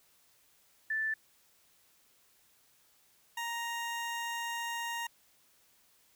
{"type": "tone pair in turn", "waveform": ["sine", "20% pulse"], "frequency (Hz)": [1760, 934.6], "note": ["A6", "A#5"], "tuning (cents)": [0, 4], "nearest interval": "major seventh", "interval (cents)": 1096, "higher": "first", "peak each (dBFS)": [-30, -30], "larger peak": "neither", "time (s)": [[0.9, 1.14], [3.37, 5.07]], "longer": "second", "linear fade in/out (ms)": 5, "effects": ["white hiss -67 dBFS RMS until 6.15 s"]}